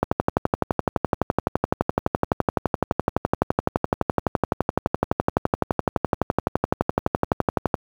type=click train; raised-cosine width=1 ms; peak=-3 dBFS; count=92; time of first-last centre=0.03-7.742 s; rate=11.8 Hz; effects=high-pass 60 Hz 12 dB/octave + 7-bit